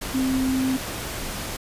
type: tone in noise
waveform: sine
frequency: 261.6 Hz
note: C4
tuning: in tune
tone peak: -20 dBFS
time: 0.14-0.77 s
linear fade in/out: 10 ms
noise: pink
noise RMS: -31 dBFS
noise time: 0.01-1.57 s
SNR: +8 dB
effects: resampled to 32000 Hz